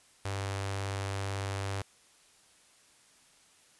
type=tone with notch filter; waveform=sawtooth; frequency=98 Hz; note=G2; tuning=in tune; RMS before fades=-35 dBFS; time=0.25-1.82 s; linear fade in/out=5 ms; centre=200 Hz; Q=0.54; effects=white hiss -62 dBFS RMS until 3.79 s + resampled to 24000 Hz